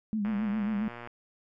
sine tone with vibrato, 210 Hz, G#3, 19 cents sharp, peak -27 dBFS, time 0.13-0.88 s, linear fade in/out 0 ms, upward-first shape triangle, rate 7.4 Hz, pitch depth 100 cents each way
click train, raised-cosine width 0.5 ms, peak -27 dBFS, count 99, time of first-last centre 0.25-1.074 s, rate 119 Hz
effects none

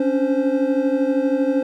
triangle tone cluster, 272.7 / 285.4 / 521 Hz, C#4 / D4 / C5, -28 / -49 / -7 cents, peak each -19 dBFS, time 0-1.63 s, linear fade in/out 5 ms, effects none

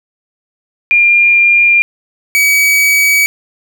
sine / 45% pulse tone pair in turn, 2401 / 2274 Hz, D7 / C#7, +38 / +44 cents, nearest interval minor second, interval 94 cents, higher first, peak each -5 / -7 dBFS, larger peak first, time 0.91-1.82 / 2.35-3.26 s, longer neither, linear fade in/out 0 ms, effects none

